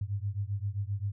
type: beating tone pair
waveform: sine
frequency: 97.5 / 105.1 Hz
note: G2 / G#2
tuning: -9 / +21 cents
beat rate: 7.6 Hz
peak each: -33 / -34 dBFS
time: 0.01-1.12 s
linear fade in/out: 5 ms
effects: none